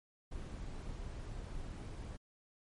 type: noise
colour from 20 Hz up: brown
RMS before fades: -44 dBFS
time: 0.31-2.17 s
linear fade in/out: 10 ms
effects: MP3 48 kbps